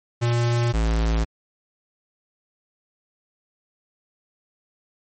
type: tone pair in turn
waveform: square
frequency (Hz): 118.8 / 55.39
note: A#2 / A1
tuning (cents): +33 / +12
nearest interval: octave + minor second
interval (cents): 1321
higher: first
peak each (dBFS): -19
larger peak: neither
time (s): 0.21-0.73 / 0.73-1.25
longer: neither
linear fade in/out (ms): 20
effects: MP3 32 kbps